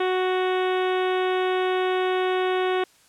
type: harmonic tone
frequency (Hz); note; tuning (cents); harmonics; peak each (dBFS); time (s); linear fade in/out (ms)
370; F#4; 0; 1 / 2 / 3 / 4 / 5 / 6 / 7 / 8 / 9 / 10; -22 / -28 / -32 / -34 / -36 / -38 / -39 / -40 / -41 / -42; 0-2.84; 5
effects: white hiss -57 dBFS RMS until 3.08 s + low-pass 10000 Hz 12 dB/octave